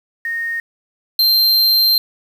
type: tone pair in turn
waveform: sine / square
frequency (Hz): 1850 / 4153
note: A#6 / C8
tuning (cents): -14 / -14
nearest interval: octave + major second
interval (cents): 1400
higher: second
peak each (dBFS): -19 / -11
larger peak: second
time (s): 0.25-0.6 / 1.19-1.98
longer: second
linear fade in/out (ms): 2
effects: 7-bit